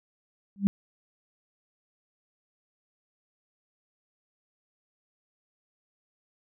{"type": "tone with exponential growth", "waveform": "sine", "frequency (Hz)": 198.7, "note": "G3", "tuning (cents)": 24, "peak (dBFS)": -14, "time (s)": [0.56, 0.67], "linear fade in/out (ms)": 0, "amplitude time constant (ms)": 23, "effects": []}